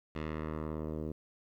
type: tone with low-pass filter sweep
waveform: 10% pulse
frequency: 77.78 Hz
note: D#2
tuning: in tune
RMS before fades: -38 dBFS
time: 0.15-1.12 s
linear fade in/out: 5 ms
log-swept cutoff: 2900 to 440 Hz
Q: 1.1
effects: 11-bit